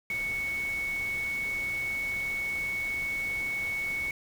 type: tone in noise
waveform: sine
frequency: 2217 Hz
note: C#7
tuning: in tune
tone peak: -29 dBFS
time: 0.1-4.11 s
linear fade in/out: 2 ms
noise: pink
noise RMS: -44 dBFS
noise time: 0.1-4.11 s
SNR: +12 dB
effects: none